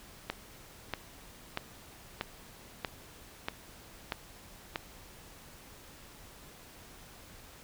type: click train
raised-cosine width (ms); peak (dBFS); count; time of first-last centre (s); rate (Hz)
0.3; -16; 8; 0.3-4.759; 1.57
effects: pink hiss -53 dBFS RMS until 7.63 s